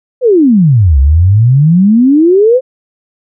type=exponential two-way sweep; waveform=sine; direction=down then up; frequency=532 to 65 to 532 Hz; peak=-3 dBFS; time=0.21-2.61 s; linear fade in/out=50 ms; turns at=0.99 s; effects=none